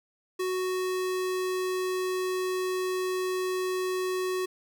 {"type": "tone", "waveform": "square", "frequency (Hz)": 370, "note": "F#4", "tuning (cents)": 0, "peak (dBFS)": -28, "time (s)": [0.39, 4.46], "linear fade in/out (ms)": 10, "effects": []}